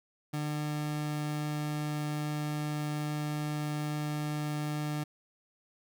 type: tone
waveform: 30% pulse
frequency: 149.8 Hz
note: D3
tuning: 35 cents sharp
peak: -29 dBFS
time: 0.33-5.04 s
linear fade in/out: 10 ms
effects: none